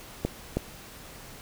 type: clicks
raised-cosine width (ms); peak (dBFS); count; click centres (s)
2; -12; 2; 0.25 / 0.57
effects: pink hiss -46 dBFS RMS until 1.41 s